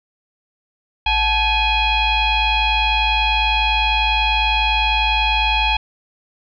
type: tone with frequency modulation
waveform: sine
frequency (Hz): 1681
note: G#6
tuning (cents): +20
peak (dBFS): -14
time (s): 1.06-5.77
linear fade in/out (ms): 5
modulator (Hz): 813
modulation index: 2.2
effects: none